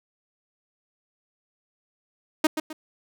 sawtooth tone with echo, 311.1 Hz, D#4, in tune, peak -12 dBFS, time 2.44-2.47 s, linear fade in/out 5 ms, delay 130 ms, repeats 2, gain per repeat -9 dB, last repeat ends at 2.73 s, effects none

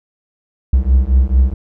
triangle beating tone pair, 62.6 / 67.1 Hz, B1 / C2, +24 / +44 cents, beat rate 4.5 Hz, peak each -10 dBFS, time 0.73-1.54 s, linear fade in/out 5 ms, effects none

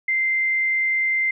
sine tone, 2085 Hz, C7, 7 cents flat, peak -18 dBFS, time 0.08-1.31 s, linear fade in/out 5 ms, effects none

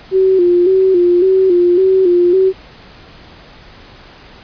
sine tone with vibrato, 365.5 Hz, F#4, 21 cents flat, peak -7 dBFS, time 0.11-2.53 s, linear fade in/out 50 ms, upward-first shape square, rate 1.8 Hz, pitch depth 64 cents each way, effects pink hiss -39 dBFS RMS until 4.43 s + resampled to 11025 Hz

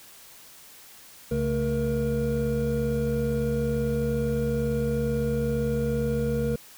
triangle tone cluster, 68 / 139.6 / 221.8 / 473.6 Hz, C#2 / C#3 / A3 / A#4, -33 / +13 / +14 / +27 cents, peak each -31 / -27 / -27 / -25 dBFS, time 1.31-6.56 s, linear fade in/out 5 ms, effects white hiss -49 dBFS RMS until 6.77 s

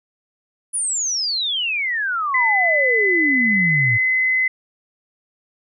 sine exponential sweep, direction down, 10080 to 110 Hz, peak -19 dBFS, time 0.73-3.98 s, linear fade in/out 20 ms
sine tone with pitch glide, 2013 to 2036 Hz, B6 to C7, +33 to -48 cents, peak -15 dBFS, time 2.34-4.48 s, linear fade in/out 5 ms, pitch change +19 cents, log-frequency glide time 3.21-3.99 s
effects none

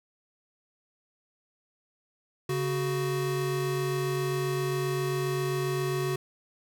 square tone pair together, 139.8 / 371.9 Hz, C#3 / F#4, +15 / +9 cents, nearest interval octave + perfect fourth, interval 1694 cents, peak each -31 / -30 dBFS, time 2.49-6.16 s, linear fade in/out 5 ms, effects none

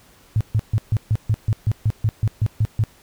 sine tone bursts, 108.3 Hz, A2, 27 cents flat, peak -14 dBFS, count 14, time 0.36-2.838 s, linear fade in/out 0 ms, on 47 ms, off 140 ms, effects pink hiss -52 dBFS RMS until 3.02 s

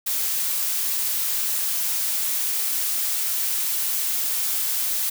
blue noise, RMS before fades -24 dBFS, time 0.06-5.1 s, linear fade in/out 10 ms, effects none

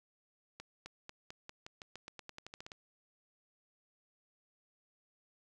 accelerating click train, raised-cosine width 0.2 ms, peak -29 dBFS, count 17, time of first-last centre 0.6-2.718 s, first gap 260 ms, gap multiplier 0.9, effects 11-bit

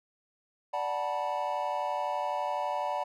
triangle chord, B minor seventh, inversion first, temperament equal with one note detuned, 587.3 / 740 / 880 / 971.9 Hz, D5 / F#5 / A5 / B5, 0 / 0 / 0 / -28 cents, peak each -33 dBFS, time 0.73-3.04 s, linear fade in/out 10 ms, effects none

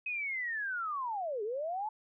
sine linear two-way sweep, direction down then up, 2545 to 400 to 882 Hz, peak -33 dBFS, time 0.06-1.89 s, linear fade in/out 5 ms, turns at 1.43 s, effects none

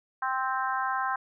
harmonic tone, 261.6 Hz, C4, in tune, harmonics 3 / 4 / 5 / 6 / 7, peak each -32 / -30 / -34 / -33 / -43 dBFS, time 0.22-1.16 s, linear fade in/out 5 ms, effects none

